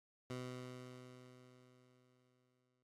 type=tone with exponential decay; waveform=15% pulse; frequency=126.1 Hz; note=B2; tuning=36 cents sharp; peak=-36 dBFS; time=0.3-2.83 s; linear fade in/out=2 ms; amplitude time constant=550 ms; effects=low-pass 9000 Hz 12 dB/octave + AAC 64 kbps